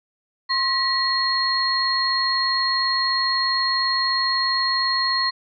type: tone cluster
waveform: sine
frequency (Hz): 1060 / 1924 / 4273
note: C6 / B6 / C8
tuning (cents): +22 / -46 / +36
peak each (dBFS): -24 / -25 / -21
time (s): 0.49-5.31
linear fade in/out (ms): 20
effects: none